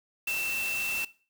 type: tone in noise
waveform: sine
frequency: 2678 Hz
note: E7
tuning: 27 cents sharp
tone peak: -28 dBFS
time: 0.27-1.05 s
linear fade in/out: 5 ms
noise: white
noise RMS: -37 dBFS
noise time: 0.27-1.05 s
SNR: +6 dB
effects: noise-tail reverb RT60 0.4 s tail -20 dB re dry